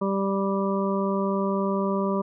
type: harmonic tone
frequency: 195.9 Hz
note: G3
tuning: 1 cent flat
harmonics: 1 / 2 / 3 / 5 / 6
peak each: -25 / -28 / -30 / -32 / -33 dBFS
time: 0.01-2.22 s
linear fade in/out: 10 ms
effects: none